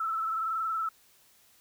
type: tone with frequency modulation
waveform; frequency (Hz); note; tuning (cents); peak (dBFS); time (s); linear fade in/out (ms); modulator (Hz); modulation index
sine; 1318.5; E6; 0; -28; 0-0.89; 5; 21.2; 1.6
effects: white hiss -62 dBFS RMS until 1.6 s